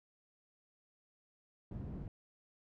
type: low-pass noise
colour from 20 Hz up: white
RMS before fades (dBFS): -44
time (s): 1.71-2.08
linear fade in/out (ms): 2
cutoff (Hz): 180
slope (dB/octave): 12
effects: none